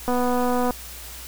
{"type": "click train", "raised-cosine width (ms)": 1, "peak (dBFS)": -11, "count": 156, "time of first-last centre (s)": [0.08, 0.708], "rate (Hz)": 247, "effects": ["added 60 Hz sine -41 dBFS peak until 1.27 s", "white hiss -39 dBFS RMS until 1.27 s"]}